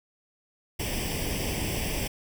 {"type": "noise with comb filter", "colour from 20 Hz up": "pink", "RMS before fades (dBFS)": -30, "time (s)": [0.79, 2.08], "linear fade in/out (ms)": 10, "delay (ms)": 0.37, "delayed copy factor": 0.8, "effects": []}